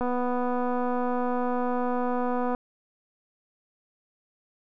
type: click train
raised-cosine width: 1 ms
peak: -16 dBFS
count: 628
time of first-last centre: 0.01-2.548 s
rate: 247 Hz
effects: none